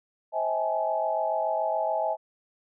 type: tone cluster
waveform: sine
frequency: 530 / 642 / 809 / 856 Hz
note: C5 / E5 / G#5 / A5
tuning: +22 / -46 / -46 / -48 cents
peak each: -35 / -27 / -33 / -29 dBFS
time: 0.32-2.17 s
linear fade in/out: 50 ms
effects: none